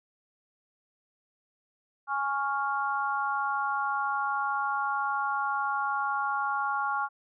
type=chord; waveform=sine; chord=Db major; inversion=second; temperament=equal; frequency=830.6 / 1108.7 / 1396.9 Hz; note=Ab5 / Db6 / F6; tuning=0 / 0 / 0 cents; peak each=-31 dBFS; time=2.07-7.09 s; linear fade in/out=50 ms; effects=none